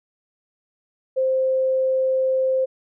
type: tone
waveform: sine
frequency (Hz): 523.3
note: C5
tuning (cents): 0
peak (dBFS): -17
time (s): 1.16-2.66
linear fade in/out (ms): 20
effects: none